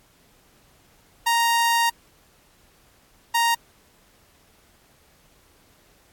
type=tone pair in turn; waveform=sawtooth; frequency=932.3 / 932.3 Hz; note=A#5 / A#5; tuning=0 / 0 cents; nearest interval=unison; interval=0 cents; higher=neither; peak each=-14 dBFS; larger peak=neither; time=1.26-1.9 / 3.34-3.55 s; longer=first; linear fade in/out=10 ms; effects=pink hiss -58 dBFS RMS until 6.12 s + AAC 64 kbps